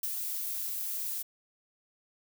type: noise with ADSR envelope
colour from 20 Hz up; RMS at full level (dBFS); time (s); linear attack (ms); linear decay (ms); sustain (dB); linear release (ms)
violet; -32; 0.03-1.23; 3; 51; -3; 14
effects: none